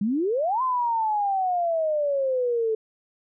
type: exponential two-way sweep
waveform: sine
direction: up then down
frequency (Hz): 192.9 to 1046.5 to 434.6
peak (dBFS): -21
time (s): 0.01-2.75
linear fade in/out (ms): 5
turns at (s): 0.62
effects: none